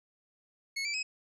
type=tone with pitch steps; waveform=25% pulse; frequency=2189 / 2330 / 2546 Hz; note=C#7 / D7 / D#7; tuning=-22 / -14 / +39 cents; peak=-28 dBFS; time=0.76-1.03 s; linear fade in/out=10 ms; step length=90 ms; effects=resampled to 24000 Hz